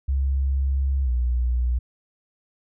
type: tone with pitch glide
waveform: sine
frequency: 67.7 to 61.01 Hz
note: C#2 to B1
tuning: -40 to -20 cents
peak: -19 dBFS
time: 0.08-1.79 s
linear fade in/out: 10 ms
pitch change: -180 cents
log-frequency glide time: 1.04-1.09 s
effects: none